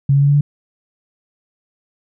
sine tone with pitch steps, 138.59 / 140.2 / 141.83 / 143.48 / 145.14 Hz, C#3 / C#3 / C#3 / D3 / D3, 0 / +20 / +40 / -40 / -20 cents, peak -9 dBFS, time 0.09-0.41 s, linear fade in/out 5 ms, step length 64 ms, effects none

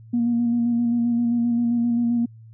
sine tone with vibrato, 236.6 Hz, A#3, 26 cents sharp, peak -17 dBFS, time 0.13-2.26 s, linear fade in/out 10 ms, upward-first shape square, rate 7.6 Hz, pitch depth 19 cents each way, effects tanh soft clip ceiling -13 dBFS + added 112 Hz sine -42 dBFS peak until 2.53 s

